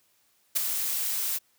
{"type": "noise with ADSR envelope", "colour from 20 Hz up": "blue", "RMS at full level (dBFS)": -21, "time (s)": [0.55, 1.39], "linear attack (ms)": 20, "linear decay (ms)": 7, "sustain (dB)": -8, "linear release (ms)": 25, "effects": ["white hiss -67 dBFS RMS until 1.58 s", "high-pass 60 Hz 12 dB/octave"]}